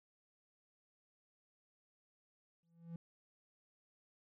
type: tone with exponential growth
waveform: triangle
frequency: 167.7 Hz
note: E3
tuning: 30 cents sharp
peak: -39 dBFS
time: 2.63-2.96 s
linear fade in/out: 2 ms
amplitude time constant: 71 ms
effects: none